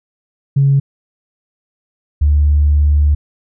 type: tone pair in turn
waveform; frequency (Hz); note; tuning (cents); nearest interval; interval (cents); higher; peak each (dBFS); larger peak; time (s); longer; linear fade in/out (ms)
sine; 138.59 / 73.56; C#3 / D2; 0 / +3; major seventh; 1097; first; -7; neither; 0.56-0.8 / 2.21-3.15; second; 10
effects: tanh soft clip ceiling -3 dBFS